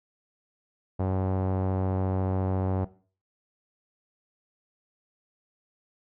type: tone with low-pass filter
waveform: sawtooth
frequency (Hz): 94.2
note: F#2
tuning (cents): +32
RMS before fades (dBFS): -27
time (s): 0.99-2.85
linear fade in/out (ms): 10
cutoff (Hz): 750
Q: 1.5
effects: noise-tail reverb RT60 0.4 s tail -17 dB re dry